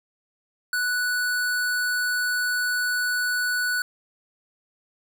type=tone; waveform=square; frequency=1480 Hz; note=F#6; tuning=in tune; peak=-23 dBFS; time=0.73-3.82 s; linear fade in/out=2 ms; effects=none